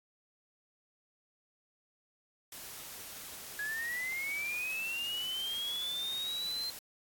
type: noise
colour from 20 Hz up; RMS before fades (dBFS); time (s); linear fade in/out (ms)
white; -46; 2.52-6.79; 2
type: linear sweep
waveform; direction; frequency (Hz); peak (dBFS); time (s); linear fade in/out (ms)
sine; up; 1661.2 to 4153; -34; 3.59-6.7; 2
effects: AAC 64 kbps